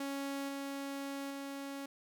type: tone with level steps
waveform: sawtooth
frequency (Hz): 277.2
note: C#4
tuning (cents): 0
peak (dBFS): -33 / -35 / -37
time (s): 0-1.86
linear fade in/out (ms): 5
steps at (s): 0.48 / 1.3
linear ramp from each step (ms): 10
effects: none